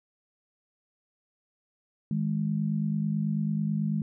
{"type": "tone pair together", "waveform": "sine", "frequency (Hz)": [158.55, 207.7], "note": ["D#3", "G#3"], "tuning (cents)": [33, 0], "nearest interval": "perfect fourth", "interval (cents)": 467, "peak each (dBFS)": -28, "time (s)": [2.11, 4.02], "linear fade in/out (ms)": 2, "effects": []}